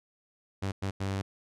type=tone bursts at uneven times; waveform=sawtooth; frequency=97.4 Hz; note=G2; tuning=11 cents flat; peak=-26 dBFS; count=3; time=0.62-0.72 / 0.82-0.91 / 1-1.22 s; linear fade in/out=10 ms; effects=low-pass 8000 Hz 12 dB/octave